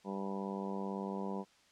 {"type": "harmonic tone", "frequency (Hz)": 98, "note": "G2", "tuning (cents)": 0, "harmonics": [2, 3, 4, 5, 6, 7, 8, 9, 10], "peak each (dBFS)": [-39, -48, -44, -46, -50, -50, -51, -49, -47], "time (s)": [0.04, 1.45], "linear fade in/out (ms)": 50, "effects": ["white hiss -66 dBFS RMS until 1.71 s", "low-pass 6000 Hz 12 dB/octave"]}